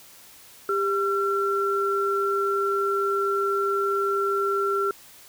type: tone pair together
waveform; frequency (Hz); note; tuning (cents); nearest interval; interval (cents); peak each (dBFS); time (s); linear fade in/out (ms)
sine; 397.3 / 1358.1; G4 / F6; +23 / -49; octave + major sixth; 2128; -24; 0.69-4.91; 2
effects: white hiss -49 dBFS RMS until 5.28 s